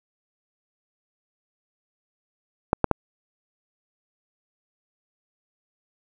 clicks, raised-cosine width 1 ms, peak -3 dBFS, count 3, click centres 2.731 / 2.843 / 2.913 s, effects none

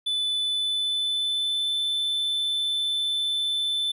triangle tone with pitch glide, 3493 to 3525 Hz, A7 to A7, -13 to +2 cents, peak -22 dBFS, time 0.06-3.92 s, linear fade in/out 10 ms, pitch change +15 cents, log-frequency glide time 0.39-1.75 s, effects none

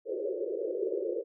pink band-pass noise, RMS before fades -33 dBFS, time 0.05-1.24 s, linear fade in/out 50 ms, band 350 to 550 Hz, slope 96 dB/octave, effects none

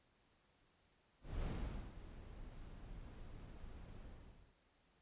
brown noise with ADSR envelope, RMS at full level -40 dBFS, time 1.21-4.56 s, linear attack 230 ms, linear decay 480 ms, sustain -13 dB, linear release 560 ms, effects pink hiss -75 dBFS RMS until 5.01 s + resampled to 8000 Hz

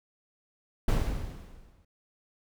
brown noise with exponential decay, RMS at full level -22 dBFS, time 0.88-1.85 s, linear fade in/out 5 ms, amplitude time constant 210 ms, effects none

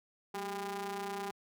sawtooth ring-modulated tone, 203.9 Hz, G#3, 32 cents flat, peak -30 dBFS, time 0.34-1.31 s, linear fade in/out 5 ms, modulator 597 Hz, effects high-pass 80 Hz 12 dB/octave

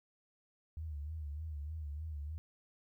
sine tone with vibrato, 76 Hz, D#2, 40 cents flat, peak -39 dBFS, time 0.77-2.38 s, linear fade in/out 0 ms, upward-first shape sine, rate 3.3 Hz, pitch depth 97 cents each way, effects 13-bit

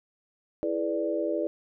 sine chord, E dominant seventh, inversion none, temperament equal with one note detuned, 329.6 / 421.8 / 493.9 / 587.3 Hz, E4 / G#4 / B4 / D5, 0 / +27 / 0 / 0 cents, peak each -30 / -33 / -33 / -30 dBFS, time 0.63-1.47 s, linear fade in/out 0 ms, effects none

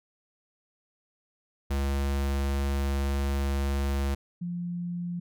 square / sine tone pair in turn, 69.3 / 174.63 Hz, C#2 / F3, 0 / 0 cents, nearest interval octave + major third, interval 1600 cents, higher second, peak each -26 / -30 dBFS, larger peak first, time 1.7-4.15 / 4.41-5.2 s, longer first, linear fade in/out 10 ms, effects none

